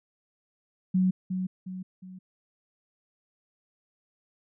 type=tone with echo; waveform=sine; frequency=185.4 Hz; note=F#3; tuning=4 cents sharp; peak=-20 dBFS; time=0.94-1.11 s; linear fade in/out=10 ms; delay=360 ms; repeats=3; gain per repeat=-7 dB; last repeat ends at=2.19 s; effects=none